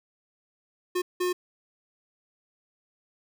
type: tone bursts at uneven times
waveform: square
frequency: 360.1 Hz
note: F#4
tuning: 47 cents flat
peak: -25 dBFS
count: 2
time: 0.95-1.02 / 1.2-1.33 s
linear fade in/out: 10 ms
effects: none